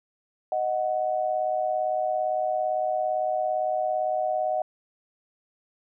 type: tone pair together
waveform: sine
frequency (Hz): 622.3 / 740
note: D#5 / F#5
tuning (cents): 0 / 0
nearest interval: minor third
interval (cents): 300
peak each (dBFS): -26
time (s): 0.52-4.62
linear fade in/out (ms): 2
effects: none